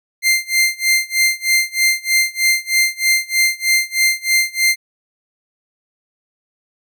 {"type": "tone with tremolo", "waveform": "sawtooth", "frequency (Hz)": 2093, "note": "C7", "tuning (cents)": 0, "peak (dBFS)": -7, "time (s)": [0.22, 4.76], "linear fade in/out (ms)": 50, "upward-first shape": "sine", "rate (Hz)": 3.2, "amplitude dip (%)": 95, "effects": []}